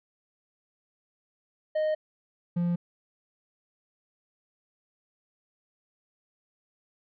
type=tone pair in turn; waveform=triangle; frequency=619 / 173.7 Hz; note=D#5 / F3; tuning=-9 / -9 cents; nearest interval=octave + minor seventh; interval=2200 cents; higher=first; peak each=-22 dBFS; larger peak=neither; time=1.75-1.95 / 2.56-2.76 s; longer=neither; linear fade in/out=10 ms; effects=resampled to 11025 Hz